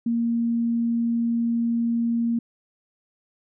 sine tone, 233.1 Hz, A#3, in tune, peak -20 dBFS, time 0.06-2.39 s, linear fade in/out 5 ms, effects none

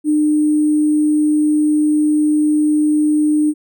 sine tone with sample-and-hold, 302 Hz, D4, 48 cents sharp, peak -11 dBFS, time 0.04-3.54 s, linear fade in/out 50 ms, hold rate 8820 Hz, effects none

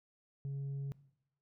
sine tone, 138.59 Hz, C#3, in tune, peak -34 dBFS, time 0.45-0.92 s, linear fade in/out 0 ms, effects noise-tail reverb RT60 0.8 s tail -21 dB re dry + tanh soft clip ceiling -36 dBFS

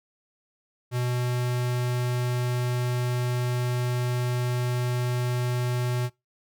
square tone, 123.47 Hz, B2, in tune, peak -25 dBFS, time 0.91-6.1 s, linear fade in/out 50 ms, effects noise-tail reverb RT60 0.2 s tail -22 dB re dry

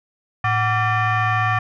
sine tone with frequency modulation, 523.3 Hz, C5, in tune, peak -15 dBFS, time 0.44-1.59 s, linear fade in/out 5 ms, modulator 634 Hz, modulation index 2.4, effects tanh soft clip ceiling -12 dBFS

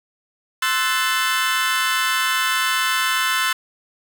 25% pulse chord, F# half-diminished seventh, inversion second, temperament equal with one note detuned, 1046.5 / 1318.5 / 1499.8 / 1760 Hz, C6 / E6 / F#6 / A6, 0 / 0 / +23 / 0 cents, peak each -20 dBFS, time 0.62-3.53 s, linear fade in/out 5 ms, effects none

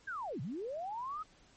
sine linear two-way sweep, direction down then up, 1649 to 109.7 to 1294 Hz, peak -37 dBFS, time 0.07-1.23 s, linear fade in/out 10 ms, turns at 0.41 s, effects pink hiss -64 dBFS RMS until 1.56 s + MP3 32 kbps

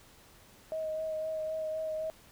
sine tone with vibrato, 630 Hz, D#5, 21 cents sharp, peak -32 dBFS, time 0.72-2.1 s, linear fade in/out 0 ms, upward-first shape sine, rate 3.9 Hz, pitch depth 17 cents each way, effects pink hiss -58 dBFS RMS until 2.31 s

